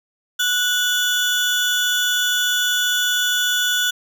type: tone pair together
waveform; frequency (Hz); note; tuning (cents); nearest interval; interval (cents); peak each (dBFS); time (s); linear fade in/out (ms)
35% pulse; 1475 / 3454; F#6 / A7; -6 / -33; octave + minor third; 1473; -18; 0.39-3.91; 10
effects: none